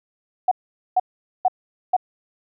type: tone bursts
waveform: sine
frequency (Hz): 740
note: F#5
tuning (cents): 0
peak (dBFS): -13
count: 4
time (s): 0.48-1.966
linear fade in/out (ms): 5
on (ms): 34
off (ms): 450
effects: none